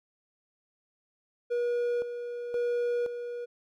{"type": "tone with tremolo", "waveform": "triangle", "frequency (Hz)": 480.9, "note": "B4", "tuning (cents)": -46, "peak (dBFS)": -24, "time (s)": [1.5, 3.46], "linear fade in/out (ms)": 20, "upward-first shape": "square", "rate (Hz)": 0.96, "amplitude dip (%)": 60, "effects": []}